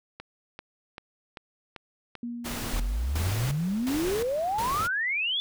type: click train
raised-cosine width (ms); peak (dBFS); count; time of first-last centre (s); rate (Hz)
0.3; -23; 6; 0.2-2.153; 2.56
type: tone with exponential decay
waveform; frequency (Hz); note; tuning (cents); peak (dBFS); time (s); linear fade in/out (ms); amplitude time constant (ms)
sine; 238; A#3; +36; -30; 2.23-3.89; 2; 360
type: noise with tremolo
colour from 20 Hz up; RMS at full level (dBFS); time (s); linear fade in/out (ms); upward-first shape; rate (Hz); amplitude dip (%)
pink; -34; 2.44-4.88; 20; square; 1.4; 75
type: exponential sweep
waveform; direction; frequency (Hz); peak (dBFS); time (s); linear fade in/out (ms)
sine; up; 36.71 to 3520; -25; 2.73-5.4; 0
effects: none